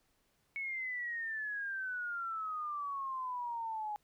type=exponential sweep; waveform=sine; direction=down; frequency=2217 to 830.6 Hz; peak=-36 dBFS; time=0.56-3.96 s; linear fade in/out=0 ms; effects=pink hiss -75 dBFS RMS until 4.03 s